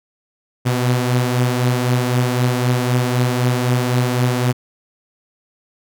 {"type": "beating tone pair", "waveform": "sawtooth", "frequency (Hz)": [123.47, 127.37], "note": ["B2", "C3"], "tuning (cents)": [0, -46], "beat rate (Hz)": 3.9, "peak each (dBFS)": [-12, -18], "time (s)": [0.65, 4.53], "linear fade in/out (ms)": 20, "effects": []}